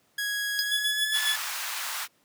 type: tone with pitch glide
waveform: sawtooth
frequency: 1661.2 to 1727.7 Hz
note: G#6 to A6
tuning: 0 to -32 cents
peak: -24 dBFS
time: 0.18-1.36 s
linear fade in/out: 5 ms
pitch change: +68 cents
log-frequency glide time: 0.61-1.18 s
type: tone with exponential decay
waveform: square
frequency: 4984 Hz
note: D#8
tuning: 2 cents sharp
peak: -21 dBFS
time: 0.59-0.71 s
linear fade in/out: 0 ms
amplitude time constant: 26 ms
type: tone with tremolo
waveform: square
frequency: 3400 Hz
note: G#7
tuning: 40 cents sharp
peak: -24 dBFS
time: 0.71-1.37 s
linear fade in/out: 10 ms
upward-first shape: sine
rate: 7.3 Hz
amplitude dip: 95%
type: high-pass noise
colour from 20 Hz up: pink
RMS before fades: -33 dBFS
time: 1.12-2.08 s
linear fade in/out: 50 ms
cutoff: 970 Hz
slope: 24 dB/octave
effects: pink hiss -66 dBFS RMS until 2.24 s + high-pass 150 Hz 12 dB/octave